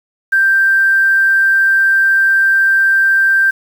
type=tone with quantisation; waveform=sine; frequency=1573 Hz; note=G6; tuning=6 cents sharp; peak=-8 dBFS; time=0.32-3.51 s; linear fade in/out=10 ms; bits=6; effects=none